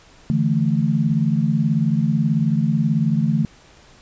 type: chord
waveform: sine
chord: D suspended second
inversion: none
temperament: just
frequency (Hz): 146.83 / 165.19 / 220.2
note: D3 / E3 / A3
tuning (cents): 0 / +4 / +2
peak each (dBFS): -20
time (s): 0.3-3.45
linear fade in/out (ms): 0
effects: pink hiss -49 dBFS RMS until 4.01 s + resampled to 16000 Hz